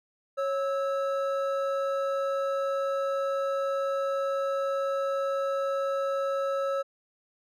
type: tone pair together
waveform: triangle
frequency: 549 / 1307 Hz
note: C#5 / E6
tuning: -17 / -15 cents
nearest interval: octave + minor third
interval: 1502 cents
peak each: -25 / -31 dBFS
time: 0.37-6.83 s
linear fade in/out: 20 ms
effects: none